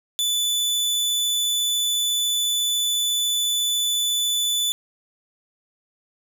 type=tone; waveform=sawtooth; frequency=3486 Hz; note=A7; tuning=17 cents flat; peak=-17 dBFS; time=0.19-4.72 s; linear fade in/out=0 ms; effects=9-bit